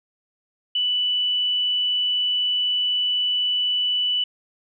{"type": "tone", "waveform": "sine", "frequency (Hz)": 2972, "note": "F#7", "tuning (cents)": 7, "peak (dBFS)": -19, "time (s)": [0.75, 4.24], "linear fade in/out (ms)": 5, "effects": []}